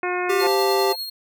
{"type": "harmonic tone", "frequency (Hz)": 359.5, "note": "F#4", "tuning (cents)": -50, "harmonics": [1, 2, 3, 4, 5, 6, 7], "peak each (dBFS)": [-25, -28, -30, -31, -32, -33, -33], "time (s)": [0.03, 0.47], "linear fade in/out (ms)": 2}
{"type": "tone", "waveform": "square", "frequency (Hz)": 392, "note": "G4", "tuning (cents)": 0, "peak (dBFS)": -20, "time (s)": [0.29, 0.93], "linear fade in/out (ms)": 10}
{"type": "tone with tremolo", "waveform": "45% pulse", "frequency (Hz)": 4273, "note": "C8", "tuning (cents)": 36, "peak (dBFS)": -25, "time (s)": [0.39, 1.1], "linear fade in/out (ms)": 10, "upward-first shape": "sine", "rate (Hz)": 10, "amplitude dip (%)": 45}
{"type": "chord", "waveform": "triangle", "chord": "F major", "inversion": "second", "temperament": "equal", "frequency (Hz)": [523.3, 698.5, 880], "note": ["C5", "F5", "A5"], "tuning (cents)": [0, 0, 0], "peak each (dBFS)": [-25, -25, -22], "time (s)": [0.4, 0.96], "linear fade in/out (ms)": 50}
{"effects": []}